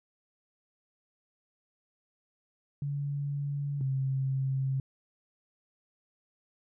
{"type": "tone pair in turn", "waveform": "sine", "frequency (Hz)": [142.5, 133.93], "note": ["C#3", "C3"], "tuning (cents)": [48, 41], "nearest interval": "minor second", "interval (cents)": 107, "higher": "first", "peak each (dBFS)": [-30, -27], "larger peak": "second", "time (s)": [[2.82, 3.81], [3.81, 4.8]], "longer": "neither", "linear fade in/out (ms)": 2, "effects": []}